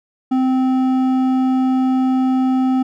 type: tone with hard clipping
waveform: sine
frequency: 259.4 Hz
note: C4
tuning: 15 cents flat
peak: -15 dBFS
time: 0.31-2.83 s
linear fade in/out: 10 ms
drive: 8 dB
effects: none